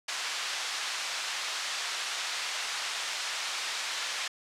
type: band-pass noise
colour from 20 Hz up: white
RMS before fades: -34 dBFS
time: 0.08-4.28 s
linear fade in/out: 5 ms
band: 920 to 5200 Hz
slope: 12 dB/octave
effects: low-pass 9000 Hz 12 dB/octave